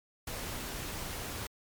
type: noise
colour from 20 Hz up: pink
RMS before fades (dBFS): -39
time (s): 0.27-1.47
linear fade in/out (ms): 5
effects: MP3 96 kbps